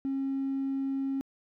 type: tone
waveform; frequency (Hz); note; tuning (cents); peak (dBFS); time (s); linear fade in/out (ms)
triangle; 271; C#4; -39; -25; 0.05-1.21; 0
effects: tanh soft clip ceiling -25 dBFS

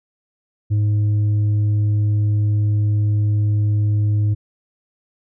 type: tone with tanh clipping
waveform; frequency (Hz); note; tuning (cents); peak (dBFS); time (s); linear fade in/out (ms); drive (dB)
triangle; 104.7; G#2; +15; -15; 0.7-4.35; 20; 8
effects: none

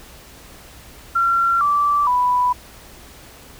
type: tone with pitch steps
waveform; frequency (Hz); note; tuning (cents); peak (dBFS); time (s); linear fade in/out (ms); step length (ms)
sine; 1368 / 1163.7 / 989.9; F6 / D6 / B5; -36 / -16 / +4; -14; 1.15-2.53; 10; 460
effects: added 60 Hz sine -47 dBFS peak until 3.59 s + pink hiss -43 dBFS RMS until 3.59 s

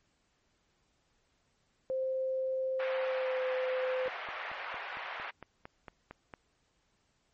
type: tone with pitch glide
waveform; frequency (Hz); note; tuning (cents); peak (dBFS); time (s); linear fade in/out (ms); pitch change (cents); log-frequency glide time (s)
sine; 523.3 to 513.7; C5 to C5; 0 to -32; -30; 1.9-4.08; 0; -32; 2.96-3.45
type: band-pass noise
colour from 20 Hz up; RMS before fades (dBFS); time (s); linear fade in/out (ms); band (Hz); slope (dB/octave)
white; -41; 2.79-5.31; 10; 580 to 2300; 24
type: click train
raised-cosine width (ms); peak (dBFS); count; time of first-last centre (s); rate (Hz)
0.5; -29; 11; 4.06-6.338; 4.39
effects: pink hiss -74 dBFS RMS until 7.33 s + MP3 32 kbps

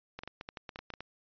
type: clicks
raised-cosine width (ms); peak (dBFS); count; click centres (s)
0.3; -25; 12; 0.19 / 0.235 / 0.276 / 0.411 / 0.489 / 0.572 / 0.692 / 0.759 / 0.79 / 0.903 / 0.938 / 1.006
effects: resampled to 11025 Hz

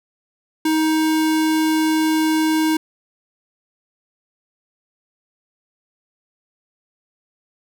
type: tone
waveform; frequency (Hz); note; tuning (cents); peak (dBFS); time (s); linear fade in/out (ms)
square; 314.9; D#4; +21; -16; 0.65-2.77; 5
effects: none

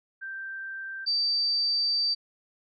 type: tone pair in turn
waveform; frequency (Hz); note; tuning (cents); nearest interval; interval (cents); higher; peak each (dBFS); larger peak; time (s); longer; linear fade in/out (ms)
sine; 1568 / 4650; G6 / D8; 0 / -18; octave + perfect fifth; 1882; second; -34 / -23; second; 0.21-1.06 / 1.06-2.15; second; 20
effects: none

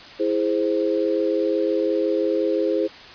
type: chord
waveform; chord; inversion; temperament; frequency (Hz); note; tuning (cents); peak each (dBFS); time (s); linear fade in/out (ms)
sine; E augmented; none; equal; 329.6 / 415.3 / 523.3; E4 / G#4 / B#4; 0 / 0 / 0; -23; 0.19-2.88; 20
effects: white hiss -41 dBFS RMS until 3.14 s + resampled to 11025 Hz

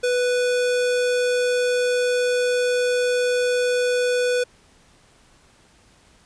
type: tone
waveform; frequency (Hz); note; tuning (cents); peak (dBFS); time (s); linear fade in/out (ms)
square; 494.1; B4; +1; -19; 0.03-4.44; 10
effects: pink hiss -55 dBFS RMS until 6.25 s + resampled to 22050 Hz

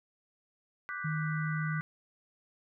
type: chord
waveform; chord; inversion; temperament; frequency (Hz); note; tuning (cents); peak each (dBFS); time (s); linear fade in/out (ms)
sine; G major seventh; second; equal; 1174.7 / 1480 / 1568 / 1975.5; D6 / F#6 / G6 / B6; 0 / 0 / 0 / 0; -42 / -39 / -44 / -42; 0.89-1.81; 0
type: tone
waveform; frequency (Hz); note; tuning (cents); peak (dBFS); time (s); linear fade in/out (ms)
sine; 155.56; D#3; 0; -31; 1.04-1.81; 10
effects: none

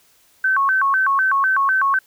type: tone with vibrato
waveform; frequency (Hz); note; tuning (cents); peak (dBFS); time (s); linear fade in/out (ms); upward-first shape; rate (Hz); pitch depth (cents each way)
sine; 1300; E6; -24; -14; 0.44-1.99; 5; square; 4; 290
effects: white hiss -56 dBFS RMS until 2.06 s

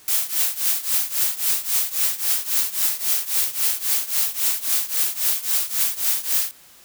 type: noise with tremolo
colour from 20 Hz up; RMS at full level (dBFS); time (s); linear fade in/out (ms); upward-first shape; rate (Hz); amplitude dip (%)
blue; -18; 0.08-6.51; 0; triangle; 3.7; 90
effects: white hiss -49 dBFS RMS until 6.84 s

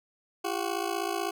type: ring-modulated tone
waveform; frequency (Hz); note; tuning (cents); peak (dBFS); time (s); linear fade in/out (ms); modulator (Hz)
20% pulse; 370; F#4; 0; -21; 0.44-1.31; 10; 28
effects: none

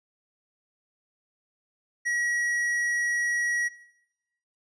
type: tone with tanh clipping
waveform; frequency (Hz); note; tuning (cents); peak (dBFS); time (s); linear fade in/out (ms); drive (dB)
sine; 1914; A#6; +45; -26; 2.05-3.69; 20; 12
effects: noise-tail reverb RT60 1.0 s tail -22 dB re dry + resampled to 22050 Hz

